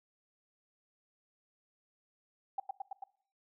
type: tone with echo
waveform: sine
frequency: 784 Hz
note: G5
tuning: in tune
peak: -31 dBFS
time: 2.58-2.6 s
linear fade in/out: 5 ms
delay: 110 ms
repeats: 4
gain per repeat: -2 dB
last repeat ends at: 3.04 s
effects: noise-tail reverb RT60 0.6 s tail -23 dB re dry